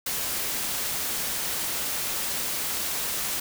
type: noise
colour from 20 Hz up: white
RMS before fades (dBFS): -29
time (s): 0.06-3.4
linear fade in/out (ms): 5
effects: none